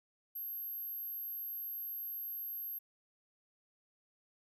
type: tone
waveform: sine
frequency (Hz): 12544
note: G9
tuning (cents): 0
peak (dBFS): -39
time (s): 0.35-2.79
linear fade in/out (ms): 10
effects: none